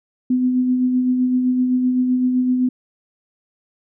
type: tone with tremolo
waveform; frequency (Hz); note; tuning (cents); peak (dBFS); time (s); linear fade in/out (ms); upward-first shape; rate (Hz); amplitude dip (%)
sine; 252.5; B3; +39; -13; 0.3-2.69; 5; sine; 7.8; 35
effects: none